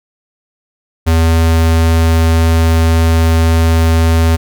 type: tone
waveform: square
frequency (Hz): 81.9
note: E2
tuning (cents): -11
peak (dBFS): -8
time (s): 1.06-4.37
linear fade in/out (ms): 20
effects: none